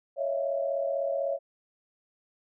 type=tone cluster; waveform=sine; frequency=556 / 640 / 676 Hz; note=C#5 / D#5 / E5; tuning=+5 / +49 / +43 cents; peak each=-28 / -34 / -34 dBFS; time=0.16-1.39 s; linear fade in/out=50 ms; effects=none